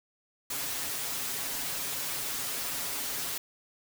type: noise with comb filter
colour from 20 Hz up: white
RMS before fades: -34 dBFS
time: 0.5-3.38 s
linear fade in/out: 5 ms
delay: 7.2 ms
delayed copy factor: +0.75
effects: none